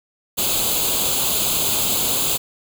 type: noise with comb filter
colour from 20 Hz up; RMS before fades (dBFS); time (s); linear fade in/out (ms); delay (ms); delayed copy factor
white; -20; 0.37-2.38; 20; 0.27; +0.8
effects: none